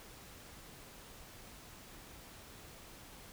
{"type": "silence", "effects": ["pink hiss -54 dBFS RMS until 3.32 s"]}